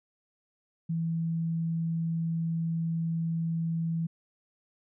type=tone; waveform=sine; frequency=164.81 Hz; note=E3; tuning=in tune; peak=-27 dBFS; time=0.89-4.07 s; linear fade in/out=10 ms; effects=none